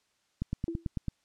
click train, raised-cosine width 5 ms, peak -19 dBFS, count 7, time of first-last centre 0.42-1.083 s, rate 9.05 Hz
sine tone with exponential decay, 333.7 Hz, E4, 21 cents sharp, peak -28 dBFS, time 0.68-0.88 s, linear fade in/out 1 ms, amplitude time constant 43 ms
effects white hiss -73 dBFS RMS until 1.24 s + low-pass 7000 Hz 12 dB/octave

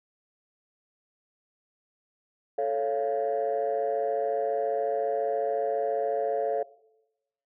sine chord, A augmented, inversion none, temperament equal with one note detuned, 440 / 554.4 / 692.8 Hz, A4 / C#5 / E#5, 0 / 0 / -14 cents, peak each -28 dBFS, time 2.58-6.63 s, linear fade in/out 5 ms, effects noise-tail reverb RT60 0.9 s tail -20 dB re dry + tanh soft clip ceiling -19 dBFS

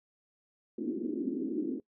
white band-pass noise, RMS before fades -34 dBFS, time 0.78-1.8 s, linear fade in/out 5 ms, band 230 to 350 Hz, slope 48 dB/octave, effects noise-tail reverb RT60 0.1 s tail -22 dB re dry

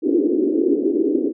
white band-pass noise, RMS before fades -18 dBFS, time 0.02-1.33 s, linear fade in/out 50 ms, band 280 to 390 Hz, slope 48 dB/octave, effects none

